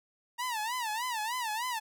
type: tone with vibrato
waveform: sawtooth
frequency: 927 Hz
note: A#5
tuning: 10 cents flat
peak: -28 dBFS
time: 0.38-1.8 s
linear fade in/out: 20 ms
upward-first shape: sine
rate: 3.3 Hz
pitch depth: 160 cents each way
effects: none